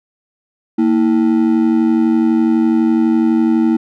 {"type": "ring-modulated tone", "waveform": "triangle", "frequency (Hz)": 277.2, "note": "C#4", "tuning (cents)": 0, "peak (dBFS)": -5, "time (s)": [0.78, 3.77], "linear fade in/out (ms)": 10, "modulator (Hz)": 46, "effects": []}